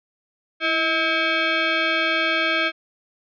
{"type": "tone with frequency modulation", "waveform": "sine", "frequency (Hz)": 329.6, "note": "E4", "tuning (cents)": 0, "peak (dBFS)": -18, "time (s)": [0.6, 2.72], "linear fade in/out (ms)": 50, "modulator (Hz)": 966, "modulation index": 3, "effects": []}